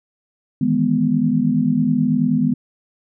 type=chord; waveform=sine; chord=E major seventh; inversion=third; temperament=equal; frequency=155.56 / 164.81 / 207.7 / 246.9 Hz; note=D#3 / E3 / G#3 / B3; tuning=0 / 0 / 0 / 0 cents; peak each=-23 / -23 / -20 / -17 dBFS; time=0.61-2.54 s; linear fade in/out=5 ms; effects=none